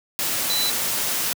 sine tone in noise, 3995 Hz, B7, 19 cents sharp, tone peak -22 dBFS, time 0.5-0.7 s, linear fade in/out 0 ms, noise white, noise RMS -24 dBFS, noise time 0.19-1.33 s, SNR -1 dB, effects high-pass 100 Hz 12 dB/octave

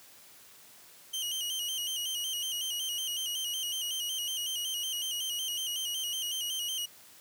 sawtooth tone with vibrato, 3010 Hz, F#7, 29 cents sharp, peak -29 dBFS, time 1.13-6.86 s, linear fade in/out 10 ms, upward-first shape square, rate 5.4 Hz, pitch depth 64 cents each way, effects white hiss -55 dBFS RMS until 7.2 s + high-pass 80 Hz 12 dB/octave

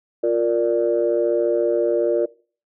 sine chord, Bb major, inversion second, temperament equal with one note detuned, 351.7 / 466.2 / 587.3 Hz, F4 / Bb4 / D5, +12 / 0 / 0 cents, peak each -20 dBFS, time 0.23-2.26 s, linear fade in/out 10 ms, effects noise-tail reverb RT60 0.4 s tail -21 dB re dry + tanh soft clip ceiling -8 dBFS

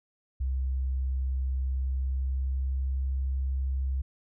sine tone with pitch glide, 65.41 to 66.36 Hz, C2 to C2, 0 to +25 cents, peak -26 dBFS, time 0.4-4.02 s, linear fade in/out 10 ms, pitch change +25 cents, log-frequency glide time 1.61-3.08 s, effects none

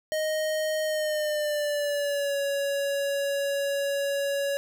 square tone with pitch glide, 622.3 to 560.8 Hz, D#5 to C#5, 0 to +20 cents, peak -26 dBFS, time 0.12-4.57 s, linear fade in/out 0 ms, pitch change -180 cents, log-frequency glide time 0.84-2.38 s, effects none

